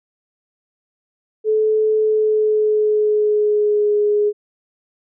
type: tone with pitch glide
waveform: sine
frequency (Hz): 432.9 to 416.5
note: A4 to G#4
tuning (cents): -28 to +5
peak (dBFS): -13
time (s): 1.44-4.33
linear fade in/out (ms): 50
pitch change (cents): -67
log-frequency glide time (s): 1.98-3.94
effects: none